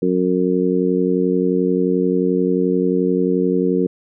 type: harmonic tone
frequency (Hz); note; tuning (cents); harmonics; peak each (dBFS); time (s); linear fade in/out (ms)
91.4; F#2; -21; 2 / 3 / 4 / 5; -20 / -20 / -20 / -20; 0.02-3.87; 5
effects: none